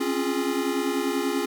square chord, Db major seventh, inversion third, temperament equal with one note detuned, 267 / 277.2 / 349.2 / 415.3 Hz, C4 / Db4 / F4 / Ab4, +35 / 0 / 0 / 0 cents, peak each -30 dBFS, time 0-1.46 s, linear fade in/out 10 ms, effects none

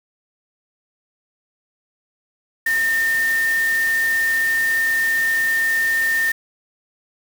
sine tone in noise, 1815 Hz, A#6, 47 cents flat, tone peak -16 dBFS, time 2.66-6.32 s, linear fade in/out 5 ms, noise white, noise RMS -31 dBFS, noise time 2.66-6.32 s, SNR +12 dB, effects none

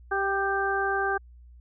harmonic tone with a mistuned harmonic, 392 Hz, G4, in tune, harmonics 1 / 2 / 3 / 4, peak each -29 / -29 / -32 / -28 dBFS, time 0.11-1.18 s, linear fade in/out 10 ms, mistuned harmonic 3, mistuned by +22 cents, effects added 60 Hz sine -47 dBFS peak until 1.6 s

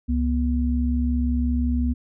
sine tone pair together, 68.7 / 243.1 Hz, C#2 / B3, -15 / -27 cents, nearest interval octave + minor seventh, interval 2188 cents, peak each -21 / -23 dBFS, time 0.08-1.94 s, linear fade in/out 20 ms, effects none

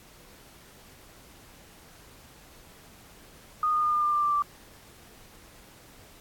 sine tone with pitch steps, 1233 / 1223.8 / 1214.6 / 1205.5 / 1196.5 / 1187.6 / 1178.7 / 1169.9 Hz, D#6 / D#6 / D#6 / D6 / D6 / D6 / D6 / D6, -16 / -29 / -42 / +45 / +32 / +19 / +6 / -7 cents, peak -22 dBFS, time 3.63-4.422 s, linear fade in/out 2 ms, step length 99 ms, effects pink hiss -53 dBFS RMS until 6.2 s + AAC 64 kbps

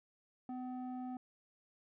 square tone with low-pass filter, 252.9 Hz, B3, 41 cents sharp, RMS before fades -43 dBFS, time 0.49-1.17 s, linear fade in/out 2 ms, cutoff 740 Hz, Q 1.7, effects none

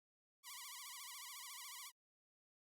5% pulse tone with vibrato, 1056 Hz, C6, 16 cents sharp, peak -38 dBFS, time 0.43-1.92 s, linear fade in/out 50 ms, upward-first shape sine, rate 14 Hz, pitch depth 170 cents each way, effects Opus 48 kbps

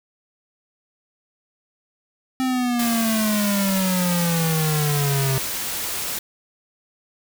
square exponential sweep, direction down, 261.6 to 132 Hz, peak -20 dBFS, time 2.4-5.38 s, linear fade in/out 0 ms
white noise, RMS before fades -27 dBFS, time 2.79-6.19 s, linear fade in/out 5 ms
effects none

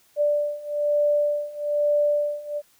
sine beating tone pair, 587.3 / 588.4 Hz, D5 / D5, 0 / +3 cents, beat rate 1.1 Hz, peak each -24 / -22 dBFS, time 0.16-2.62 s, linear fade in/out 50 ms, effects white hiss -60 dBFS RMS until 2.79 s

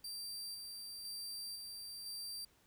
sawtooth tone with tremolo, 4699 Hz, D8, in tune, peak -40 dBFS, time 0.04-2.45 s, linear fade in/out 5 ms, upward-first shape square, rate 0.99 Hz, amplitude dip 30%, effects pink hiss -70 dBFS RMS until 2.66 s

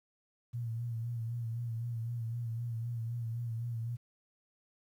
sine tone with vibrato, 116.54 Hz, A#2, in tune, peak -34 dBFS, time 0.53-3.97 s, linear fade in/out 20 ms, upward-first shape sine, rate 3.9 Hz, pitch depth 51 cents each way, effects 11-bit

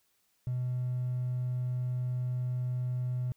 triangle tone with hard clipping, 125.1 Hz, B2, 23 cents sharp, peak -30 dBFS, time 0.47-3.32 s, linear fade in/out 0 ms, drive 4 dB, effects white hiss -73 dBFS RMS until 3.36 s

